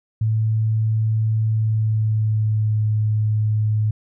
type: tone with pitch glide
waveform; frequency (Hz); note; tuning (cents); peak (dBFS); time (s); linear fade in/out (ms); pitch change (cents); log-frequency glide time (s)
sine; 110 to 107.49; A2 to A2; 0 to -40; -16; 0.21-3.91; 5; -40; 1.5-2.81
effects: none